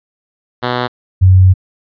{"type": "tone pair in turn", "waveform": ["5% pulse", "sine"], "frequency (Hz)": [123.47, 93.36], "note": ["B2", "F#2"], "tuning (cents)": [0, 16], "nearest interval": "perfect fourth", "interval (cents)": 484, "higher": "first", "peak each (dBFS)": -3, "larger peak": "neither", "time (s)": [[0.62, 0.88], [1.21, 1.54]], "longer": "second", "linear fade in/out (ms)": 20, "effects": ["resampled to 11025 Hz"]}